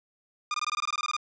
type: tone bursts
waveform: sawtooth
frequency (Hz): 1213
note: D#6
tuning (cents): -44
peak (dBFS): -23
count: 13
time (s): 0.51-1.166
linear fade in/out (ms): 2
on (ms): 32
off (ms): 20
effects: resampled to 16000 Hz + 10-bit